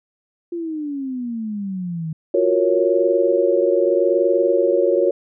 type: exponential sweep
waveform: sine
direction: down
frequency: 349.2 to 155.6 Hz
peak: -23 dBFS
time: 0.52-2.13 s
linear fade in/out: 5 ms
type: chord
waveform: sine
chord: Gb major seventh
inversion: third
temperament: equal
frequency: 349.2 / 370 / 466.2 / 554.4 Hz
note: F4 / Gb4 / Bb4 / Db5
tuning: 0 / 0 / 0 / 0 cents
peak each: -20 / -20 / -20 / -18 dBFS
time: 2.34-5.11 s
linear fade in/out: 5 ms
effects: none